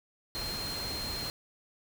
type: tone in noise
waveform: sine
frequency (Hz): 4194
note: C8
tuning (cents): +3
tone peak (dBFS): -36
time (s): 0.35-1.3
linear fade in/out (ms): 0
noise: pink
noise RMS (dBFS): -39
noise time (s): 0.35-1.3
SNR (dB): 0
effects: none